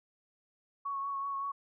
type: tone with vibrato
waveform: sine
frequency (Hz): 1108.7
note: C#6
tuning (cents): 0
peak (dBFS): -33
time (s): 0.85-1.52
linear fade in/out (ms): 10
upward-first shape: triangle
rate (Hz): 5.3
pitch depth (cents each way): 24
effects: none